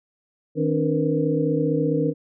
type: tone cluster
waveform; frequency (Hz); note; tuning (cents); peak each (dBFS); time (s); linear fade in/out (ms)
sine; 156.1 / 270.5 / 299.7 / 467 / 502; D#3 / C#4 / D4 / A#4 / B4; +6 / -42 / +35 / +3 / +28; -24 / -26 / -25 / -24 / -30; 0.55-2.14; 50
effects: none